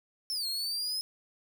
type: linear two-way sweep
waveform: 40% pulse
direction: down then up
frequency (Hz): 5420 to 4186 to 5150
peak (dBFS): -30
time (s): 0.3-1.01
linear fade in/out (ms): 0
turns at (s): 0.47
effects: 10-bit